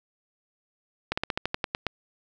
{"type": "slowing click train", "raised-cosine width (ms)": 0.3, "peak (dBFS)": -10, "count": 10, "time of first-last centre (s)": [1.12, 1.867], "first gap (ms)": 55, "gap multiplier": 1.1, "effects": []}